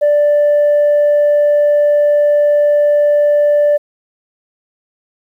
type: tone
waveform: sine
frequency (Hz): 587.3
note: D5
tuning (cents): 0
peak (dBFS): -6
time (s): 0.01-3.78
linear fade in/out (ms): 20
effects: tanh soft clip ceiling -6 dBFS + 8-bit